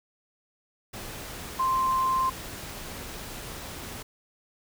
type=tone in noise; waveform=sine; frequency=1046.5 Hz; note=C6; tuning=in tune; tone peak=-22 dBFS; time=1.59-2.3 s; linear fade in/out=10 ms; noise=pink; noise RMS=-39 dBFS; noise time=0.93-4.03 s; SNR=+14 dB; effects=none